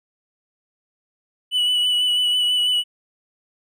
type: tone with vibrato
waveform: triangle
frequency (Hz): 2960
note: F#7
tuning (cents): 0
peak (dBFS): -15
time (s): 1.51-2.84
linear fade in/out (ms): 50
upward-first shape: sine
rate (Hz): 6.1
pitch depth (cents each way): 23
effects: none